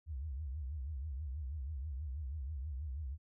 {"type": "tone with vibrato", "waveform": "sine", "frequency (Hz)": 71, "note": "C#2", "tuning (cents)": 42, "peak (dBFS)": -38, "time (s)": [0.06, 3.18], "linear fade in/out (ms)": 50, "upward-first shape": "triangle", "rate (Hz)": 6.2, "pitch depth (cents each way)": 260, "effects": []}